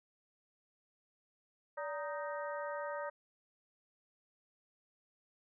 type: harmonic tone with a mistuned harmonic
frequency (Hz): 311.1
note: D#4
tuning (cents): 0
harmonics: 2 / 3 / 4 / 5 / 6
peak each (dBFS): -40 / -44 / -46 / -48 / -50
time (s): 1.77-3.1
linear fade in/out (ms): 10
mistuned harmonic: 2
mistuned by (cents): -120
effects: none